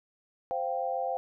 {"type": "chord", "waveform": "sine", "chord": "C suspended fourth", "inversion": "none", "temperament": "just", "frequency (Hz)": [523.3, 697.7, 784.9], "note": ["C5", "F5", "G5"], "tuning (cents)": [0, -2, 2], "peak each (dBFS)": -33, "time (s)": [0.51, 1.17], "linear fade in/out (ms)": 0, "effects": []}